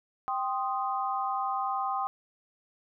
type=chord; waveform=sine; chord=C minor; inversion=second; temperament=equal; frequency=784 / 1046.5 / 1244.5 Hz; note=G5 / C6 / Eb6; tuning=0 / 0 / 0 cents; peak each=-31 / -33 / -33 dBFS; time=0.28-2.07 s; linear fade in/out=0 ms; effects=none